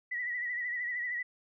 sine tone with vibrato, 1947 Hz, B6, 25 cents flat, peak -32 dBFS, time 0.11-1.23 s, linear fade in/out 10 ms, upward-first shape sine, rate 13 Hz, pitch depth 54 cents each way, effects none

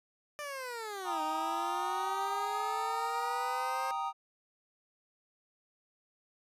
15% pulse linear two-way sweep, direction down then up, 598 to 307.8 to 533 Hz, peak -32 dBFS, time 0.39-3.91 s, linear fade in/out 0 ms, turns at 1.22 s
triangle chord, Eb major, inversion first, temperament equal, 784 / 932.3 / 1244.5 Hz, G5 / Bb5 / Eb6, 0 / 0 / 0 cents, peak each -35 dBFS, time 1.04-4.13 s, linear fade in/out 50 ms
effects resampled to 32000 Hz

